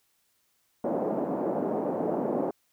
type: band-pass noise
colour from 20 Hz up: white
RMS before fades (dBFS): -29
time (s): 0.84-2.51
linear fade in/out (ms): 5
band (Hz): 190 to 660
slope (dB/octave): 24
effects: white hiss -71 dBFS RMS until 2.72 s